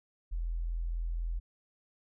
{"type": "tone", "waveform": "sine", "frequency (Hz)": 42, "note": "E1", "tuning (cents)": 33, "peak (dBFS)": -31, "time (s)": [0.31, 1.4], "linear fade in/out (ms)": 20, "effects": []}